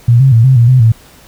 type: tone with pitch steps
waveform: sine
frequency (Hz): 118.8 / 134.4 / 114.2 / 131.8 / 117.8 / 128.5 / 113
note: A#2 / C3 / A#2 / C3 / A#2 / C3 / A2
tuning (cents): +33 / +47 / -35 / +13 / +19 / -31 / +47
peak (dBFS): -3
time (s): 0.08-0.92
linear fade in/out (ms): 5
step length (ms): 120
effects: pink hiss -41 dBFS RMS until 1.27 s